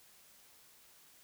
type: silence
effects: white hiss -62 dBFS RMS until 1.23 s